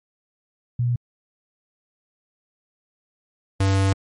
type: tone pair in turn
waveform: sine / square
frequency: 121.2 / 97.09 Hz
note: B2 / G2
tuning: -32 / -16 cents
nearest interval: major third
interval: 384 cents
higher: first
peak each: -18 / -17 dBFS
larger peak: second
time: 0.79-0.96 / 3.6-3.93 s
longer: second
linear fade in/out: 5 ms
effects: MP3 48 kbps